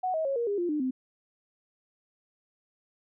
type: tone with pitch steps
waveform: sine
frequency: 740 / 636.8 / 548 / 471.6 / 405.8 / 349.2 / 300.5 / 258.6 Hz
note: F#5 / D#5 / C#5 / A#4 / G#4 / F4 / D4 / C4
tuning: 0 / +40 / -20 / +20 / -40 / 0 / +40 / -20 cents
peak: -26 dBFS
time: 0.03-0.91 s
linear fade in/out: 10 ms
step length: 110 ms
effects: none